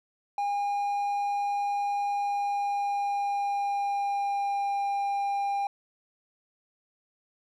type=tone with pitch glide; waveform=triangle; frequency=811 to 800.8 Hz; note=G#5 to G5; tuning=-41 to +37 cents; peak=-24 dBFS; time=0.38-5.67 s; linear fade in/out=2 ms; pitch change=-22 cents; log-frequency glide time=2.11-4.79 s; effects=none